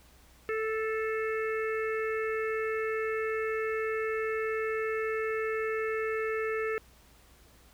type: harmonic tone with a mistuned harmonic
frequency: 440 Hz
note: A4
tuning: in tune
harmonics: 1 / 3 / 4 / 5 / 6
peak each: -30 / -38 / -38 / -40 / -45 dBFS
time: 0.49-6.78 s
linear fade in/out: 0 ms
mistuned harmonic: 5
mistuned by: -20 cents
effects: added 60 Hz sine -60 dBFS peak until 7.73 s + pink hiss -60 dBFS RMS until 7.73 s